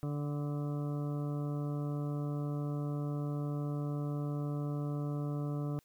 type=harmonic tone with a mistuned harmonic; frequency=146 Hz; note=D3; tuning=10 cents flat; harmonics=1 / 2 / 3 / 4 / 5 / 7 / 8 / 9; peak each=-34 / -40 / -46 / -48 / -53 / -56 / -54 / -56 dBFS; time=0.03-5.79 s; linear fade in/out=0 ms; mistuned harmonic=9; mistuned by=-27 cents; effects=white hiss -71 dBFS RMS until 5.84 s